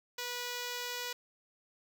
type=tone; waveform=5% pulse; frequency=488.6 Hz; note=B4; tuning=19 cents flat; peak=-25 dBFS; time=0.18-1.13 s; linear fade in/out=5 ms; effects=none